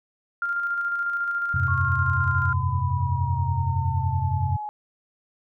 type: tone with tremolo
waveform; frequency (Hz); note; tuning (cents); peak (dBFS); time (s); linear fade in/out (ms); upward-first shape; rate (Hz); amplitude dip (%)
sine; 1396.9; F6; 0; -22; 0.42-2.53; 2; square; 14; 30
type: chord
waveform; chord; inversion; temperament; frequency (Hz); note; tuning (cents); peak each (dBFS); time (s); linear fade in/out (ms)
sine; F suspended second; none; equal; 87.31 / 98 / 130.81; F2 / G2 / C3; 0 / 0 / 0; -26; 1.54-4.57; 5
type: exponential sweep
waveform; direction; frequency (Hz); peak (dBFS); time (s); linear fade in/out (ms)
sine; down; 1100 to 839; -29; 1.68-4.69; 0
effects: none